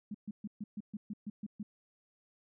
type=tone bursts; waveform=sine; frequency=208.7 Hz; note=G#3; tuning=9 cents sharp; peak=-37 dBFS; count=10; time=0.11-1.63 s; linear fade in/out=5 ms; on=35 ms; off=130 ms; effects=none